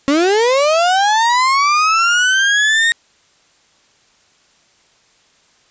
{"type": "linear sweep", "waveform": "35% pulse", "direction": "up", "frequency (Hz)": [270, 1864.7], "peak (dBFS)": -9, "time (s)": [0.08, 2.92], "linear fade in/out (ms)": 0, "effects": ["white hiss -54 dBFS RMS until 5.7 s", "resampled to 16000 Hz"]}